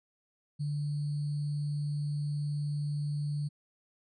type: tone with sample-and-hold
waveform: sine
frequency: 146.83 Hz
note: D3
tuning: in tune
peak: -30 dBFS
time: 0.59-3.49 s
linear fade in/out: 20 ms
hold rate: 4410 Hz
effects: resampled to 24000 Hz